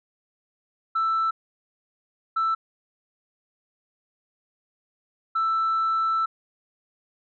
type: tone bursts at uneven times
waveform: sine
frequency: 1325 Hz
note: E6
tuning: 9 cents sharp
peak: -19 dBFS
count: 3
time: 0.95-1.31 / 2.36-2.55 / 5.35-6.26 s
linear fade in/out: 10 ms
effects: tanh soft clip ceiling -18 dBFS